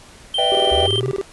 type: tone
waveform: triangle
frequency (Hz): 3136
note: G7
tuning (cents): 0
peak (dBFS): -17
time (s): 0.34-1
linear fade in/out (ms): 5
type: chord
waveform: triangle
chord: E minor seventh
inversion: second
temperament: equal with one note detuned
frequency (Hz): 493.9 / 602.4 / 659.3 / 784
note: B4 / D5 / E5 / G5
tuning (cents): 0 / +44 / 0 / 0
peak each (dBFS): -22 / -21 / -21 / -19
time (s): 0.38-0.87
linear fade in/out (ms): 5
type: tone bursts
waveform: triangle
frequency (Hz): 392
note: G4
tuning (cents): 0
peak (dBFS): -17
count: 14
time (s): 0.52-1.213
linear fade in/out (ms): 0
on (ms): 30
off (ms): 21
type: linear sweep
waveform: sine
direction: up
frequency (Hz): 63.6 to 138.59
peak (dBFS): -22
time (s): 0.71-1.12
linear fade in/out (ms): 10
effects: pink hiss -44 dBFS RMS until 1.32 s + resampled to 24000 Hz